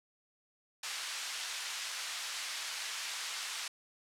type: band-pass noise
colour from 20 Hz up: white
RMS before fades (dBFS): -40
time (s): 0.83-3.68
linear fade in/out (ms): 5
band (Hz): 1200 to 5900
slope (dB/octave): 12
effects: low-pass 12000 Hz 12 dB/octave